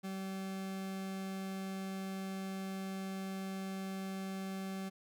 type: tone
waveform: 40% pulse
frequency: 191.9 Hz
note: G3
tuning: 37 cents flat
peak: -38 dBFS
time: 0.03-4.9 s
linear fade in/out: 20 ms
effects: none